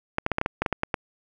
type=clicks; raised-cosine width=0.5 ms; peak=-8 dBFS; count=11; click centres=0.184 / 0.264 / 0.317 / 0.384 / 0.414 / 0.461 / 0.62 / 0.662 / 0.727 / 0.834 / 0.942 s; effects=none